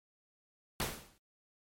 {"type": "noise with exponential decay", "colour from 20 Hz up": "pink", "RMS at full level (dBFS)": -31, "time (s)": [0.8, 1.18], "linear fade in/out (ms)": 1, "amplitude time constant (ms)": 81, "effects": ["MP3 64 kbps"]}